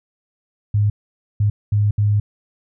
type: tone bursts at uneven times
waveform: sine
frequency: 103.83 Hz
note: G#2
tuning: in tune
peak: -13 dBFS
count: 4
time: 0.74-0.9 / 1.4-1.5 / 1.72-1.91 / 1.98-2.2 s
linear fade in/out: 5 ms
effects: none